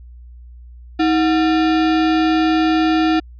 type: tone with sample-and-hold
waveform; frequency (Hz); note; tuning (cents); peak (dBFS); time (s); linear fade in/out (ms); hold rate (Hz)
sine; 318; D#4; +38; -12; 0.99-3.2; 10; 1050
effects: added 60 Hz sine -36 dBFS peak until 3.39 s + resampled to 11025 Hz